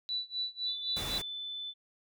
sine tone with tremolo, 3961 Hz, B7, 4 cents sharp, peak -30 dBFS, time 0.09-1.18 s, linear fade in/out 0 ms, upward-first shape sine, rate 3.9 Hz, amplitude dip 95%
sine tone, 3513 Hz, A7, 3 cents flat, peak -37 dBFS, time 0.65-1.74 s, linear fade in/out 50 ms
pink noise, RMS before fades -39 dBFS, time 0.96-1.22 s, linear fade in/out 10 ms
effects none

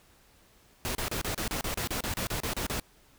pink noise bursts, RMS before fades -32 dBFS, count 15, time 0.85-2.798 s, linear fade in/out 0 ms, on 100 ms, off 32 ms, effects pink hiss -61 dBFS RMS until 3.18 s

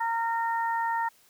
harmonic tone, 460.1 Hz, A#4, 23 cents flat, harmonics 2 / 3 / 4, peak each -26 / -37 / -34 dBFS, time 0-1.09 s, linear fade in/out 10 ms, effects white hiss -61 dBFS RMS until 1.29 s

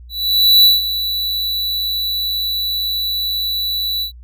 square tone with ADSR envelope, 3951 Hz, B7, in tune, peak -6 dBFS, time 0.09-4.12 s, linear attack 550 ms, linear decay 170 ms, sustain -12 dB, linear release 100 ms, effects added 60 Hz sine -35 dBFS peak until 4.23 s

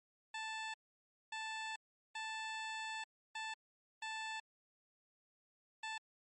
15% pulse tone bursts at uneven times, 880 Hz, A5, in tune, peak -35 dBFS, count 6, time 0.34-0.74 / 1.32-1.76 / 2.15-3.04 / 3.35-3.54 / 4.02-4.4 / 5.83-5.98 s, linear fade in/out 5 ms, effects MP3 32 kbps

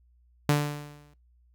sawtooth tone with exponential decay, 146.83 Hz, D3, in tune, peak -14 dBFS, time 0.49-1.14 s, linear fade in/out 2 ms, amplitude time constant 140 ms, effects noise-tail reverb RT60 0.2 s tail -19 dB re dry + added 60 Hz sine -59 dBFS peak until 1.54 s

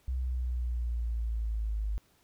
sine linear sweep, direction down, 64.3 to 51.6 Hz, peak -29 dBFS, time 0.08-1.98 s, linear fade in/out 0 ms, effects pink hiss -67 dBFS RMS until 2.23 s

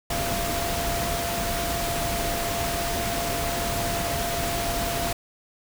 sine tone in noise, 687 Hz, F5, 29 cents flat, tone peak -29 dBFS, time 0.1-5.13 s, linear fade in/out 5 ms, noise pink, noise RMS -28 dBFS, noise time 0.1-5.13 s, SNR -4 dB, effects none

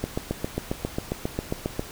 click train, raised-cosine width 2 ms, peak -12 dBFS, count 14, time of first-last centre 0.04-1.794 s, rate 7.41 Hz, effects pink hiss -41 dBFS RMS until 1.91 s

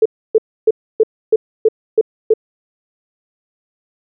sine tone bursts, 440 Hz, A4, in tune, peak -6 dBFS, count 8, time 0.02-2.338 s, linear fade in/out 5 ms, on 36 ms, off 290 ms, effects none

